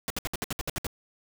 pink noise bursts, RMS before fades -31 dBFS, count 10, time 0.08-0.867 s, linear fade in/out 0 ms, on 22 ms, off 63 ms, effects none

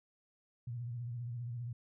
sine tone with vibrato, 119.8 Hz, A#2, 48 cents sharp, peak -38 dBFS, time 0.67-1.73 s, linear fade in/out 5 ms, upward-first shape sine, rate 15 Hz, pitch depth 69 cents each way, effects none

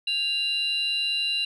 sine tone pair together, 2794 / 3975 Hz, F7 / B7, 0 / +10 cents, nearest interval tritone, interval 610 cents, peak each -24 / -26 dBFS, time 0.07-1.45 s, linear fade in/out 5 ms, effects tanh soft clip ceiling -18 dBFS

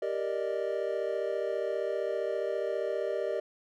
triangle chord, Eb major seventh, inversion first, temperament equal, 392 / 466.2 / 587.3 / 622.3 Hz, G4 / Bb4 / D5 / Eb5, 0 / 0 / 0 / 0 cents, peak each -33 dBFS, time 0.02-3.4 s, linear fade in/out 5 ms, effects none

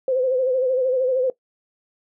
sine tone with vibrato, 514 Hz, C5, 31 cents flat, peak -17 dBFS, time 0.08-1.3 s, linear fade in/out 2 ms, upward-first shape sine, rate 13 Hz, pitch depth 63 cents each way, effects noise-tail reverb RT60 0.1 s tail -18 dB re dry

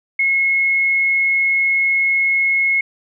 sine tone, 2172 Hz, C#7, 36 cents flat, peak -13 dBFS, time 0.19-2.81 s, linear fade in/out 5 ms, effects none

